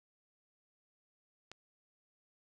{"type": "click", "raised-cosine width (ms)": 0.2, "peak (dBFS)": -30, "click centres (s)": 1.516, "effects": []}